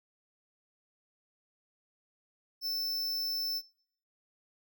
square tone, 5300 Hz, E8, 9 cents sharp, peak -32 dBFS, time 2.61-3.62 s, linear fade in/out 50 ms, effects noise-tail reverb RT60 0.7 s tail -25 dB re dry

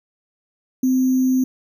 sine tone with sample-and-hold, 258.6 Hz, C4, 20 cents flat, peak -14 dBFS, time 0.83-1.44 s, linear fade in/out 5 ms, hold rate 6300 Hz, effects none

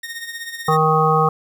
sawtooth tone with tremolo, 1851 Hz, A#6, 13 cents flat, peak -22 dBFS, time 0.03-0.77 s, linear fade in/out 5 ms, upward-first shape triangle, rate 16 Hz, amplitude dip 70%
harmonic tone, 156.9 Hz, D#3, 15 cents sharp, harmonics 1 / 3 / 5 / 7 / 8, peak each -19 / -19 / -19 / -19 / -19 dBFS, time 0.68-1.29 s, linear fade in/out 5 ms
effects 8-bit

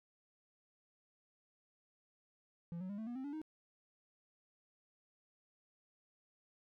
triangle tone with pitch steps, 170.2 / 185.6 / 202.4 / 220.7 / 240.7 / 262.5 / 286.2 / 312.1 Hz, F3 / F#3 / G#3 / A3 / B3 / C4 / D4 / D#4, -44 / +6 / -44 / +5 / -44 / +6 / -45 / +5 cents, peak -39 dBFS, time 2.72-3.416 s, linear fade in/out 0 ms, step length 87 ms, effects none

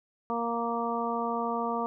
harmonic tone, 233.5 Hz, A#3, 3 cents sharp, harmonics 1 / 2 / 3 / 4 / 5, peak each -34 / -34 / -34 / -34 / -34 dBFS, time 0.3-1.86 s, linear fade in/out 0 ms, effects none

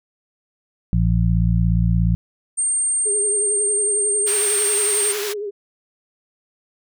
harmonic tone, 57 Hz, A#1, 38 cents flat, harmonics 1 / 2 / 3, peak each -18 / -19 / -19 dBFS, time 0.93-2.15 s, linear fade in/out 0 ms
sine tone, 8690 Hz, C#9, 35 cents flat, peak -17 dBFS, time 2.57-5.13 s, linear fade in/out 20 ms
sine tone with vibrato, 412.4 Hz, G#4, 12 cents flat, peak -24 dBFS, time 3.05-5.51 s, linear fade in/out 20 ms, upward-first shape triangle, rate 11 Hz, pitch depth 72 cents each way
pink high-pass noise, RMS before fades -28 dBFS, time 4.26-5.34 s, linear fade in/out 20 ms, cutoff 1400 Hz, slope 12 dB/octave
effects none

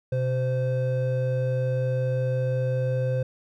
triangle tone pair together, 127.11 / 516 Hz, C3 / C5, -50 / -24 cents, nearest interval 2 octaves, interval 2426 cents, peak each -22 / -25 dBFS, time 0.12-3.23 s, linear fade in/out 5 ms, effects none

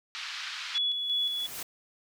white band-pass noise, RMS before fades -38 dBFS, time 0.15-0.78 s, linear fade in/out 0 ms, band 1200 to 4500 Hz, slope 24 dB/octave
sine tone with tremolo, 3396 Hz, G#7, 38 cents sharp, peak -25 dBFS, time 0.74-1.47 s, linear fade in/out 20 ms, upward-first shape square, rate 2.8 Hz, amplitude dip 40%
white noise with exponential growth, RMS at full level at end -36 dBFS, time 0.75-1.63 s, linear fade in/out 5 ms, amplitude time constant 190 ms
effects none

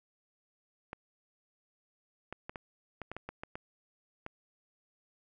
clicks, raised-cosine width 0.5 ms, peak -25 dBFS, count 11, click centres 0.931 / 2.326 / 2.495 / 2.558 / 3.017 / 3.116 / 3.166 / 3.29 / 3.435 / 3.555 / 4.264 s, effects none

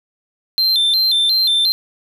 triangle tone with vibrato, 3840 Hz, B7, 49 cents flat, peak -11 dBFS, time 0.58-1.72 s, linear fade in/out 0 ms, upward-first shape square, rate 2.8 Hz, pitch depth 130 cents each way, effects none

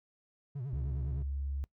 triangle tone with vibrato, 130.81 Hz, C3, in tune, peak -33 dBFS, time 0.55-1.23 s, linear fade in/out 10 ms, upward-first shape sine, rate 9.8 Hz, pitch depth 170 cents each way
sine tone with pitch glide, 68.9 to 69.34 Hz, C#2 to C#2, -10 to +1 cents, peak -32 dBFS, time 0.73-1.64 s, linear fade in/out 0 ms, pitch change +11 cents, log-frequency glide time 1.06-1.45 s
effects noise-tail reverb RT60 0.1 s tail -23 dB re dry + tanh soft clip ceiling -28 dBFS

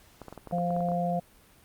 clicks, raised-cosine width 1 ms, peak -27 dBFS, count 12, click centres 0.217 / 0.283 / 0.326 / 0.377 / 0.473 / 0.512 / 0.584 / 0.706 / 0.765 / 0.806 / 0.887 / 0.918 s
harmonic tone, 174.61 Hz, F3, in tune, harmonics 1 / 3 / 4, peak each -29 / -33 / -29 dBFS, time 0.52-1.2 s, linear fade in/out 10 ms
effects pink hiss -58 dBFS RMS until 1.64 s + Opus 48 kbps

